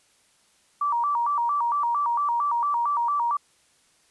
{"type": "tone with vibrato", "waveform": "sine", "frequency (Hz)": 1046.5, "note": "C6", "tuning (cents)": 0, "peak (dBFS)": -21, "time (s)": [0.81, 3.37], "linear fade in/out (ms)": 5, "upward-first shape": "square", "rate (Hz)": 4.4, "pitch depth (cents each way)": 180, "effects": ["white hiss -62 dBFS RMS until 4.1 s", "resampled to 24000 Hz"]}